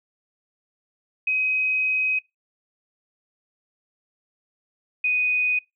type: tone pair in turn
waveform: sine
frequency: 2526 / 2491 Hz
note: D#7 / D#7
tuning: +26 / +1 cents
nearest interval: unison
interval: 25 cents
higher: first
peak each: -19 dBFS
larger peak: neither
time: 1.27-2.19 / 5.04-5.59 s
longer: first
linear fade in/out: 5 ms
effects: noise-tail reverb RT60 0.2 s tail -24 dB re dry